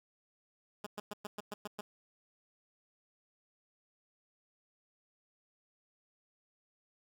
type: tone bursts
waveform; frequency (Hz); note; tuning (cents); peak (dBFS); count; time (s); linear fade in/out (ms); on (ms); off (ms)
10% pulse; 207.7; G#3; 0; -31; 8; 0.84-1.81; 5; 25; 110
effects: none